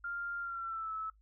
sine tone with pitch glide, 1396.9 to 1303.4 Hz, F6 to E6, 0 to -20 cents, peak -36 dBFS, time 0.04-1.1 s, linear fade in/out 5 ms, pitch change -120 cents, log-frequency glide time 0.4-0.93 s, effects noise-tail reverb RT60 0.1 s tail -17 dB re dry + added 52 Hz sine -62 dBFS peak until 1.21 s

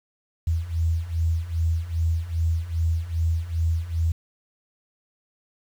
sine beating tone pair, 80.8 / 83.3 Hz, E2 / E2, -34 / +19 cents, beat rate 2.5 Hz, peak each -26 / -23 dBFS, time 0.47-4.12 s, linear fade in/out 5 ms, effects 8-bit

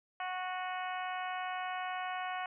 harmonic tone with a mistuned harmonic, 368.1 Hz, F#4, 9 cents flat, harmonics 2 / 3 / 4 / 5 / 6 / 7 / 8, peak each -38 / -42 / -44 / -46 / -48 / -49 / -50 dBFS, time 0.2-2.46 s, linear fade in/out 2 ms, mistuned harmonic 7, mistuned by -29 cents, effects none

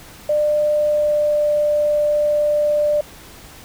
sine tone with pitch glide, 598 to 594.2 Hz, D5 to D5, +31 to +20 cents, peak -14 dBFS, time 0.29-3.01 s, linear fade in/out 5 ms, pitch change -11 cents, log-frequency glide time 0.73-1.51 s, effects pink hiss -41 dBFS RMS until 3.64 s

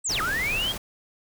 sine linear two-way sweep, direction down then up, 8372 to 1208 to 3317 Hz, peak -24 dBFS, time 0.04-0.73 s, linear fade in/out 20 ms, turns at 0.21 s
pink noise, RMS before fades -33 dBFS, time 0.09-0.78 s, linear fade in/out 10 ms
effects none

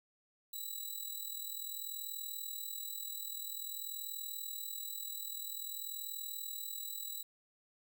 5% pulse tone with amplitude modulation, 3932 Hz, B7, 8 cents flat, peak -30 dBFS, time 0.53-7.23 s, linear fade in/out 10 ms, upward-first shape sine, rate 40.5 Hz, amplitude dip 65%, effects none

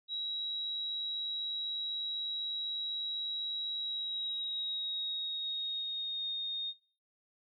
sine tone with pitch glide, 3864 to 3696 Hz, B7 to A#7, -39 to -16 cents, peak -34 dBFS, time 0.08-6.74 s, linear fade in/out 50 ms, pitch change -77 cents, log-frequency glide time 3.78-6.31 s, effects noise-tail reverb RT60 0.5 s tail -24 dB re dry

